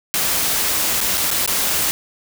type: noise with dropouts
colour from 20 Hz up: white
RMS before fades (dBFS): -19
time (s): 0.14-1.91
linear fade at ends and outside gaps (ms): 0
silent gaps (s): 1.005-1.012 / 1.173-1.178 / 1.305-1.313 / 1.461-1.476
effects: none